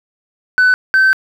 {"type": "tone pair in turn", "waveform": "sine", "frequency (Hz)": [1500, 1543.1], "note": ["F#6", "G6"], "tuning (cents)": [23, -28], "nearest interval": "unison", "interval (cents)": 49, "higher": "second", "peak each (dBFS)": -5, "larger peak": "neither", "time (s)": [[0.58, 0.74], [0.94, 1.13]], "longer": "second", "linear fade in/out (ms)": 0, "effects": ["tanh soft clip ceiling -6 dBFS", "7-bit"]}